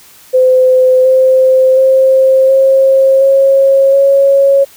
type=tone with pitch steps; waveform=sine; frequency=513 / 520.5 / 528 / 535.7 / 543.5 / 551.4 Hz; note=C5 / C5 / C5 / C5 / C#5 / C#5; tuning=-34 / -9 / +16 / +41 / -34 / -9 cents; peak=-4 dBFS; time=0.33-4.65 s; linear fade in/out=20 ms; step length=720 ms; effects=white hiss -40 dBFS RMS until 4.76 s